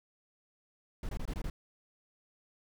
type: noise bursts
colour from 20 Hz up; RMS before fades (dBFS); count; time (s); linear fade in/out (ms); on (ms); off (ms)
brown; -36; 6; 1.03-1.5; 2; 60; 22
effects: none

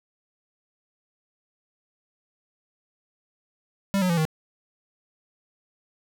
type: tone with pitch steps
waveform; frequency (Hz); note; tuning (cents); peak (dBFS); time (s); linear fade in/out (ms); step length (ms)
square; 197.1 / 182.84 / 169.61 / 157.34; G3 / F#3 / E3 / D#3; +10 / -20 / +50 / +20; -21; 3.94-4.252; 0; 78
effects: none

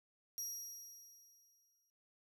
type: tone with exponential decay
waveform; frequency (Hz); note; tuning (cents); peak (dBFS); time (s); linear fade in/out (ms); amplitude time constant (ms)
30% pulse; 5690; F8; +31; -36; 0.38-1.9; 0; 330
effects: noise-tail reverb RT60 0.2 s tail -20 dB re dry

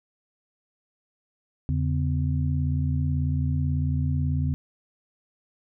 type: tone cluster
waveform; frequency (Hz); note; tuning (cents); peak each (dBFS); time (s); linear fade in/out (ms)
sine; 83.2 / 141.4 / 253.5; E2 / C#3 / B3; +17 / +35 / +45; -25 / -25 / -32; 1.69-4.54; 0
effects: none

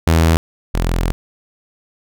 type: tone pair in turn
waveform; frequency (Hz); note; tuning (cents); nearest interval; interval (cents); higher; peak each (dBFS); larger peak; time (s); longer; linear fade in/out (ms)
sawtooth; 81.8 / 42.59; E2 / F1; -13 / -43; major seventh; 1130; first; -6 / -11; first; 0.07-0.37 / 0.74-1.12; second; 0
effects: none

